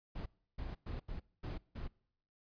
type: noise bursts at uneven times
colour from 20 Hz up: brown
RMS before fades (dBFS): -42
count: 6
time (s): 0.15-0.26 / 0.58-0.75 / 0.86-1 / 1.08-1.2 / 1.43-1.58 / 1.75-1.88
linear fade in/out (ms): 10
effects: noise-tail reverb RT60 0.7 s tail -25 dB re dry + resampled to 11025 Hz